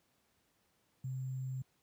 sine tone with sample-and-hold, 130.81 Hz, C3, in tune, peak -36 dBFS, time 1.04-1.62 s, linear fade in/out 5 ms, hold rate 7350 Hz, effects pink hiss -75 dBFS RMS until 1.82 s + high-pass 80 Hz 12 dB/octave

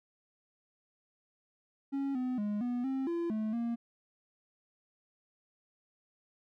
triangle tone with pitch steps, 275.7 / 253.1 / 207.6 / 244.4 / 266.2 / 340.2 / 216.8 / 234.2 Hz, C#4 / B3 / G#3 / B3 / C4 / F4 / A3 / A#3, -9 / +43 / 0 / -18 / +30 / -45 / -25 / +8 cents, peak -29 dBFS, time 1.92-3.76 s, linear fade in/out 20 ms, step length 230 ms, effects none

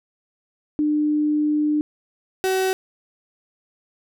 sine / 35% pulse tone pair in turn, 300 / 378 Hz, D4 / F#4, +37 / +37 cents, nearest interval major third, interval 400 cents, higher second, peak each -17 dBFS, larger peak neither, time 0.79-1.81 / 2.44-2.73 s, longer first, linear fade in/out 0 ms, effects none

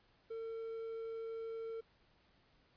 triangle tone, 452.1 Hz, A4, 47 cents sharp, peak -39 dBFS, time 0.3-1.81 s, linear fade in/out 10 ms, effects pink hiss -71 dBFS RMS until 2.76 s + resampled to 11025 Hz

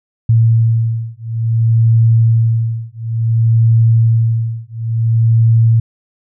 sine beating tone pair, 113.7 / 114.27 Hz, A#2 / A#2, -43 / -34 cents, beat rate 0.57 Hz, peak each -12 dBFS, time 0.29-5.8 s, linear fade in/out 5 ms, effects none

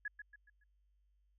sine tone with echo, 1686 Hz, G#6, 26 cents sharp, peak -37 dBFS, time 0.05-0.08 s, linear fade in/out 5 ms, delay 140 ms, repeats 4, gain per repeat -8 dB, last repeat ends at 0.64 s, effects added 50 Hz sine -70 dBFS peak until 1.38 s

